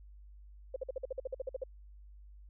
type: tone bursts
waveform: sine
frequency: 523.3 Hz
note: C5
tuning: in tune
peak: -33 dBFS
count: 13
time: 0.74-1.638 s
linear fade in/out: 5 ms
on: 22 ms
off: 51 ms
effects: added 50 Hz sine -51 dBFS peak until 2.49 s